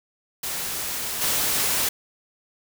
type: noise with level steps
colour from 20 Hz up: white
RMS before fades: -29 / -23 dBFS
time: 0.43-1.89 s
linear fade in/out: 5 ms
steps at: 1.21 s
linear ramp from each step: 10 ms
effects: none